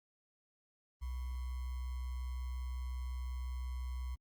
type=tone with sample-and-hold; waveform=sine; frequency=62.8 Hz; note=B1; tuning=30 cents sharp; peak=-37 dBFS; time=1.01-4.16 s; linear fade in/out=20 ms; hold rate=1050 Hz; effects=Opus 32 kbps